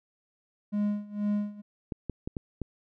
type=tone with tremolo; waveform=triangle; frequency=206.9 Hz; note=G#3; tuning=6 cents flat; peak=-22 dBFS; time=0.72-1.62 s; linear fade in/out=20 ms; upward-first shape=sine; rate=2.1 Hz; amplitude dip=90%
type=clicks; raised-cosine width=3 ms; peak=-20 dBFS; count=5; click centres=1.922 / 2.097 / 2.275 / 2.368 / 2.617 s
effects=none